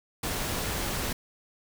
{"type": "noise", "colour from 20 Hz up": "pink", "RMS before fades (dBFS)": -31, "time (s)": [0.23, 1.13], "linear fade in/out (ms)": 5, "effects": []}